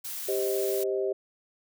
blue noise, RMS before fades -36 dBFS, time 0.04-0.84 s, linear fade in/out 10 ms
sine chord, C minor, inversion second, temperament just, 392.4 / 523.3 / 627.9 Hz, G4 / C5 / Eb5, +2 / 0 / +16 cents, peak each -27 / -33 / -33 dBFS, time 0.28-1.13 s, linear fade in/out 10 ms
effects none

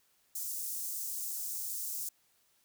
white high-pass noise, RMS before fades -38 dBFS, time 0.35-2.09 s, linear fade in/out 5 ms, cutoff 6100 Hz, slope 24 dB/octave, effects white hiss -71 dBFS RMS until 2.64 s

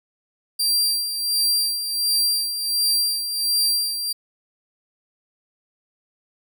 sawtooth tone with tremolo, 4724 Hz, D8, 9 cents sharp, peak -14 dBFS, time 0.59-4.13 s, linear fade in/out 10 ms, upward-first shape sine, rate 1.4 Hz, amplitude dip 60%, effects none

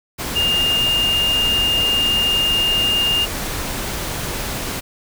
sine tone in noise, 2819 Hz, F7, 16 cents sharp, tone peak -15 dBFS, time 0.35-3.26 s, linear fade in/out 20 ms, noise pink, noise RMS -25 dBFS, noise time 0.18-4.81 s, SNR +7 dB, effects none

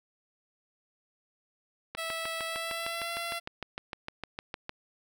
click train, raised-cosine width 0.3 ms, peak -20 dBFS, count 19, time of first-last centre 1.95-4.694 s, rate 6.56 Hz
10% pulse tone with pitch glide, 655 to 680.5 Hz, E5 to F5, -11 to -45 cents, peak -25 dBFS, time 1.97-3.4 s, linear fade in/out 20 ms, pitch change +66 cents, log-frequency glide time 2.46-3.13 s
effects none

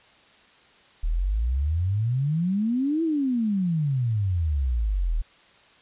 sine exponential two-way sweep, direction up then down, 37.05 to 334.8 to 37.05 Hz, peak -21 dBFS, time 1.03-5.22 s, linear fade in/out 10 ms, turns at 3.03 s, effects white hiss -55 dBFS RMS until 5.81 s + resampled to 8000 Hz

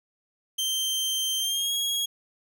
sawtooth tone with pitch glide, 3136 to 3305 Hz, G7 to G#7, 0 to -9 cents, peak -22 dBFS, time 0.58-2.06 s, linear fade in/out 10 ms, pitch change +91 cents, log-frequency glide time 1.39-1.74 s, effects none

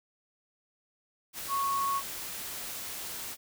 sine tone in noise, 1105 Hz, C#6, 6 cents flat, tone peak -27 dBFS, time 1.48-2.02 s, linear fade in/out 50 ms, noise white, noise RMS -39 dBFS, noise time 1.33-3.37 s, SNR +9 dB, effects none

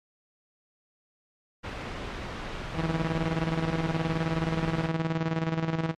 pink noise, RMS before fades -35 dBFS, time 1.63-4.89 s, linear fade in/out 20 ms
sawtooth tone with tremolo, 162.4 Hz, E3, 26 cents flat, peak -20 dBFS, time 2.73-5.95 s, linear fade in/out 50 ms, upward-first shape square, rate 19 Hz, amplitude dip 60%
effects low-pass 3000 Hz 12 dB/octave + MP3 64 kbps

